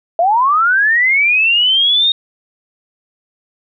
sine linear sweep, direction up, 650 to 3729 Hz, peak -9 dBFS, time 0.19-2.12 s, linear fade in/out 2 ms, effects none

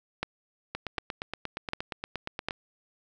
two click trains, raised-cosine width 0.3 ms, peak -17 / -13 dBFS, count 16 / 4, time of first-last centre 0.75-2.508 / 0.23-2.486 s, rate 8.53 / 1.33 Hz, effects none

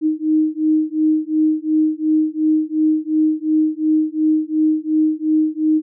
sine beating tone pair, 309.7 / 312.5 Hz, D#4 / D#4, -8 / +8 cents, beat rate 2.8 Hz, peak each -17 dBFS, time 0.01-5.82 s, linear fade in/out 50 ms, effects none

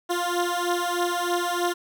15% pulse beating tone pair, 349.2 / 352.4 Hz, F4 / F4, 0 / +16 cents, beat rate 3.2 Hz, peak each -20 dBFS, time 0.09-1.74 s, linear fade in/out 20 ms, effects none

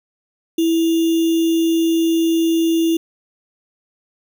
sine tone with sample-and-hold, 329.6 Hz, E4, in tune, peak -13 dBFS, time 0.58-2.97 s, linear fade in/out 5 ms, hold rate 3150 Hz, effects none

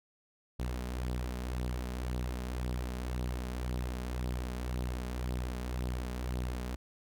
sawtooth tone with flanger, 62 Hz, B1, 7 cents sharp, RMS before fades -36 dBFS, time 0.59-6.76 s, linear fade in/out 10 ms, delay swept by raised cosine 0.21 to 4.91 ms, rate 1.9 Hz, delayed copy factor +0.5, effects none

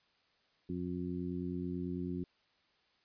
harmonic tone, 89.1 Hz, F2, 35 cents sharp, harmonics 1 / 2 / 3 / 4, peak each -45 / -39 / -40 / -43 dBFS, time 0.69-2.24 s, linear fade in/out 5 ms, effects white hiss -72 dBFS RMS until 3.04 s + resampled to 11025 Hz

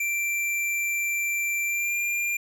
square tone with pitch glide, 2353 to 2393 Hz, D7 to D7, +3 to +32 cents, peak -25 dBFS, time 0-2.37 s, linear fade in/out 5 ms, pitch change +29 cents, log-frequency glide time 1.66-1.96 s, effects none

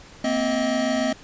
square tone cluster, 232.3 / 259.2 / 632 Hz, A#3 / C4 / D#5, -6 / -16 / +27 cents, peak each -28 / -25 / -25 dBFS, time 0.24-1.13 s, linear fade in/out 5 ms, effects pink hiss -46 dBFS RMS until 1.23 s + resampled to 16000 Hz

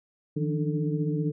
sine tone cluster, 154.7 / 170 / 288.3 / 300.4 / 442.6 Hz, D#3 / F3 / D4 / D4 / A4, -10 / -46 / -32 / +39 / +10 cents, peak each -27 / -33 / -36 / -32 / -34 dBFS, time 0.36-1.32 s, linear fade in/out 10 ms, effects none

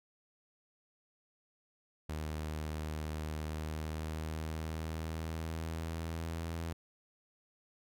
sawtooth tone with pitch glide, 77.3 to 82.85 Hz, D#2 to E2, -11 to +9 cents, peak -33 dBFS, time 2.09-6.73 s, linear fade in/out 5 ms, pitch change +120 cents, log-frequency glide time 3.39-6.62 s, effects none

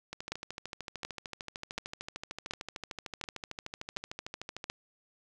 two click trains, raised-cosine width 0.2 ms, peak -17 / -22 dBFS, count 7 / 61, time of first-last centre 0.32-4.7 / 0.13-4.641 s, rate 1.37 / 13.3 Hz, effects none

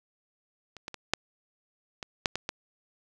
clicks, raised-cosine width 0.2 ms, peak -27 / -19 / -22 / -6 / -19 / -6 / -13 / -14 dBFS, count 8, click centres 0.767 / 0.881 / 0.943 / 1.136 / 2.028 / 2.258 / 2.356 / 2.491 s, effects none

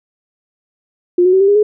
sine tone with pitch steps, 354.5 / 367 / 379.9 / 393.3 / 407.2 / 421.6 Hz, F4 / F#4 / F#4 / G4 / G#4 / G#4, +26 / -14 / +46 / +6 / -34 / +26 cents, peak -7 dBFS, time 1.18-1.63 s, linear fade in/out 5 ms, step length 75 ms, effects none

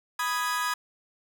40% pulse chord, G# minor, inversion first, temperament equal, 987.8 / 1244.5 / 1661.2 Hz, B5 / D#6 / G#6, 0 / 0 / 0 cents, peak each -30 dBFS, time 0.19-0.74 s, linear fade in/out 5 ms, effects none

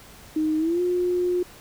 sine tone with pitch glide, 311.1 to 357.4 Hz, D#4 to F4, 0 to +40 cents, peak -20 dBFS, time 0.36-1.43 s, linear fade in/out 5 ms, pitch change +240 cents, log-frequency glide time 0.58-0.81 s, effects pink hiss -47 dBFS RMS until 1.6 s

